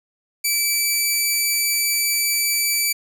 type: tone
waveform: 10% pulse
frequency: 2315 Hz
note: D7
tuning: 25 cents flat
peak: -9 dBFS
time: 0.44-2.93 s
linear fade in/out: 10 ms
effects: none